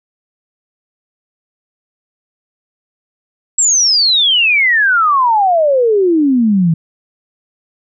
sine exponential sweep, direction down, 7760 to 157.2 Hz, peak -8 dBFS, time 3.58-6.74 s, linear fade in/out 5 ms, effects none

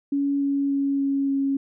sine tone with pitch steps, 281 / 279.4 / 277.8 / 276.2 / 274.6 Hz, C#4 / C#4 / C#4 / C#4 / C#4, +24 / +14 / +4 / -6 / -16 cents, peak -20 dBFS, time 0.12-1.57 s, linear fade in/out 5 ms, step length 290 ms, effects none

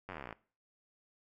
slowing click train, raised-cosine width 0.5 ms, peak -28 dBFS, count 18, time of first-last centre 0.09-0.327 s, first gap 10 ms, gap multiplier 1.04, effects noise-tail reverb RT60 0.4 s tail -20 dB re dry

